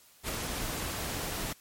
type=noise with ADSR envelope; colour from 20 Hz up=pink; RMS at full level=-32 dBFS; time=0.23-1.53 s; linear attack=55 ms; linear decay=11 ms; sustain=-3 dB; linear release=6 ms; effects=white hiss -59 dBFS RMS until 1.6 s + MP3 64 kbps